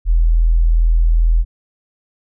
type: tone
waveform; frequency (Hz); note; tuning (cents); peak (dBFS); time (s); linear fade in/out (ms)
sine; 41.2; E1; 0; -9; 0.05-1.45; 50
effects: none